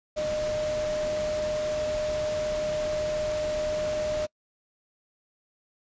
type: tone in noise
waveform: sine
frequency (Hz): 610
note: D#5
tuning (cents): -34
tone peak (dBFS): -26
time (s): 0.16-4.27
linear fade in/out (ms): 20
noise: pink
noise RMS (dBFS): -37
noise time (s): 0.16-4.27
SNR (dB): +8
effects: noise-tail reverb RT60 0.1 s tail -25 dB re dry + resampled to 16000 Hz